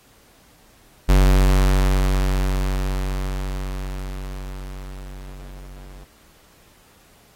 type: tone with level ramp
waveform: square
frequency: 47.35 Hz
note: F#1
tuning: 41 cents sharp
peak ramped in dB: -11 to -39 dBFS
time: 1.08-6.05 s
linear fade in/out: 20 ms
effects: pink hiss -54 dBFS RMS until 7.35 s + AAC 48 kbps